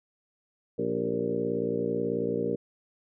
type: harmonic tone with a mistuned harmonic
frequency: 58.27 Hz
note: A#1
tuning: in tune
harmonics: 2 / 3 / 4 / 5 / 6 / 7 / 8 / 9 / 10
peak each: -41 / -36 / -35 / -35 / -39 / -33 / -30 / -42 / -42 dBFS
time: 0.78-2.56 s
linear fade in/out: 10 ms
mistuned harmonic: 7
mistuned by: -52 cents
effects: none